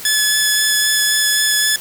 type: tone with vibrato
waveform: 10% pulse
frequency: 1716 Hz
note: A6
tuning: 44 cents flat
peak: -4 dBFS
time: 0.05-1.76 s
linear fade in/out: 2 ms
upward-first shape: sine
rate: 3.8 Hz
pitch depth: 9 cents each way
effects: white hiss -32 dBFS RMS until 1.8 s